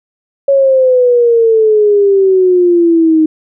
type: exponential sweep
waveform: sine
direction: down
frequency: 557 to 311.1 Hz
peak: -5 dBFS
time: 0.48-3.26 s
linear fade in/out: 5 ms
effects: none